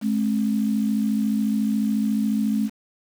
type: tone pair together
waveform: sine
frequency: 214 / 268.1 Hz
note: A3 / C4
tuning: -48 / +42 cents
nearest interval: major third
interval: 390 cents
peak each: -20 / -26 dBFS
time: 0.01-2.7 s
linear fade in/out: 50 ms
effects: 7-bit